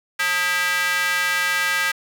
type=tone with high-pass filter; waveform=square; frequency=179.2 Hz; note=F3; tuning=45 cents sharp; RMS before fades=-21 dBFS; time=0.19-1.92 s; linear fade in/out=10 ms; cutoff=1700 Hz; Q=2.8; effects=8-bit